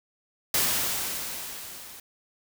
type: noise with level ramp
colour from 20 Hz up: white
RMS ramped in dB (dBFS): -23 to -45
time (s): 0.54-2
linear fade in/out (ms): 2
effects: none